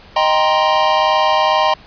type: chord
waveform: square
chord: C minor seventh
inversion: first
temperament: equal with one note detuned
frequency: 622.3 / 784 / 944.3 / 1046.5 Hz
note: Eb5 / G5 / Bb5 / C6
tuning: 0 / 0 / +22 / 0 cents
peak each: -18 dBFS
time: 0.16-1.74 s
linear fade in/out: 5 ms
effects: pink hiss -42 dBFS RMS until 1.86 s + resampled to 11025 Hz